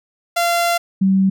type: tone pair in turn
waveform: sawtooth / sine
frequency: 688 / 192.01 Hz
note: F5 / G3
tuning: -26 / -36 cents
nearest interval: octave + minor seventh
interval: 2210 cents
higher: first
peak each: -11 dBFS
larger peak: neither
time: 0.36-0.78 / 1.01-1.3 s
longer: first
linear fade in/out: 10 ms
effects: none